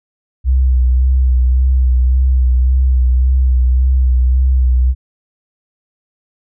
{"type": "tone with vibrato", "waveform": "sine", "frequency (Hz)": 63.6, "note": "C2", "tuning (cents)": -48, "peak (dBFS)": -8, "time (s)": [0.44, 4.95], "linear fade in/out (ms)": 50, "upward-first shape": "sine", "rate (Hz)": 1.8, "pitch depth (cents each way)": 35, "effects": []}